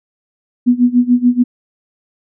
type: tone with tremolo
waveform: sine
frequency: 245.2 Hz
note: B3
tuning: 12 cents flat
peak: -5 dBFS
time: 0.66-1.44 s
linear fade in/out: 20 ms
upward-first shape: sine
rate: 6.9 Hz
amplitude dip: 90%
effects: none

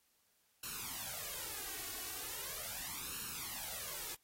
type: noise with flanger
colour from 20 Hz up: white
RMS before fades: -44 dBFS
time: 0.63-4.15 s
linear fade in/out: 5 ms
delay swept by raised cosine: 0.72 to 2.72 ms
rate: 0.39 Hz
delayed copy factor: +0.8
effects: white hiss -75 dBFS RMS until 4.23 s + AAC 48 kbps

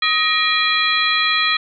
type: tone cluster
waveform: sine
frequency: 1261 / 1878 / 2402 / 3317 / 4039 Hz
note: D#6 / A#6 / D7 / G#7 / B7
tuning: +23 / +12 / +38 / -3 / +38 cents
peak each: -21 dBFS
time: 0.02-1.57 s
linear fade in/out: 5 ms
effects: none

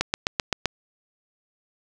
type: click train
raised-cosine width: 0.2 ms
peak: -4 dBFS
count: 6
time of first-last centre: 0.01-0.657 s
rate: 7.73 Hz
effects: none

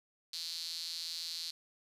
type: tone with high-pass filter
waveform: sawtooth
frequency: 165.8 Hz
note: E3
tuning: 10 cents sharp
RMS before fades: -41 dBFS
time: 0.33-1.51 s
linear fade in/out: 5 ms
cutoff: 4300 Hz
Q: 7.1
effects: resampled to 32000 Hz

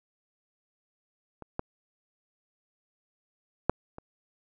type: clicks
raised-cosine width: 1 ms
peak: -28 / -16 / -7 / -27 dBFS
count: 4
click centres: 1.423 / 1.594 / 3.696 / 3.984 s
effects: none

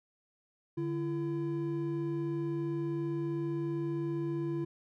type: tone pair together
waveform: triangle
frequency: 146.7 / 337.2 Hz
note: D3 / E4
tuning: -2 / +39 cents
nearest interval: octave + major second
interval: 1441 cents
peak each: -34 / -31 dBFS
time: 0.77-4.65 s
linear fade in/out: 10 ms
effects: none

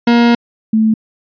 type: tone pair in turn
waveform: 40% pulse / sine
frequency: 236.5 / 219.5 Hz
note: A#3 / A3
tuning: +25 / -4 cents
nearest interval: minor second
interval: 129 cents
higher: first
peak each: -6 / -8 dBFS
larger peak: first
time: 0.07-0.35 / 0.73-0.94 s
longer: first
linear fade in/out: 5 ms
effects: resampled to 11025 Hz

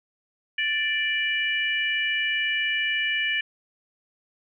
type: harmonic tone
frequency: 587.3 Hz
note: D5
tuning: in tune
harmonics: 3 / 4 / 5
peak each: -26 / -27 / -28 dBFS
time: 0.58-3.41 s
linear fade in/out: 5 ms
effects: none

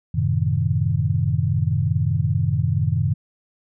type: chord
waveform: sine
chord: F# diminished seventh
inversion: none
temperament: equal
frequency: 92.5 / 110 / 130.81 / 155.56 Hz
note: F#2 / A2 / C3 / Eb3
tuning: 0 / 0 / 0 / 0 cents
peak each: -23 dBFS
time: 0.14-3.14 s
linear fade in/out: 10 ms
effects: none

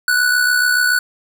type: tone with amplitude modulation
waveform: square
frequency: 1480 Hz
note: F#6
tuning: in tune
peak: -11 dBFS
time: 0.08-0.99 s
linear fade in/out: 2 ms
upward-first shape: sine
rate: 67 Hz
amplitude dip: 50%
effects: none

